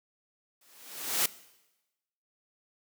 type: noise with exponential growth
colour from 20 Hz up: white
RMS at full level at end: -24 dBFS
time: 0.61-1.26 s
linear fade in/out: 5 ms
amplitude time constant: 140 ms
effects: noise-tail reverb RT60 1.0 s tail -19 dB re dry + high-pass 200 Hz 12 dB/octave